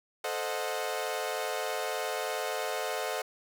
sawtooth chord, A diminished seventh, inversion none, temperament equal with one note detuned, 440 / 523.3 / 622.3 / 731.1 Hz, A4 / C5 / Eb5 / Gb5, 0 / 0 / 0 / -21 cents, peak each -33 dBFS, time 0.24-3.22 s, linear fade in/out 5 ms, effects none

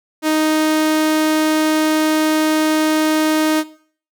sawtooth tone, 311.1 Hz, D#4, in tune, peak -10 dBFS, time 0.22-3.64 s, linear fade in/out 50 ms, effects noise-tail reverb RT60 0.5 s tail -17 dB re dry

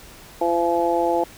harmonic tone, 170.6 Hz, F3, 40 cents flat, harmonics 2 / 3 / 4 / 5, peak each -23 / -23 / -23 / -23 dBFS, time 0.41-1.24 s, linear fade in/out 5 ms, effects pink hiss -44 dBFS RMS until 1.37 s

